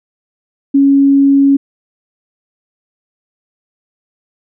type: tone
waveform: sine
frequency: 277.2 Hz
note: C#4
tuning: in tune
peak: -5 dBFS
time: 0.74-1.57 s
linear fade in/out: 10 ms
effects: none